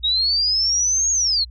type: linear two-way sweep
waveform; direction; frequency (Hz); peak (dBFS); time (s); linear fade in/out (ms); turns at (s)
sine; up then down; 3729 to 6645 to 4082; -16; 0.03-1.45; 20; 1.11
effects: added 60 Hz sine -36 dBFS peak until 1.5 s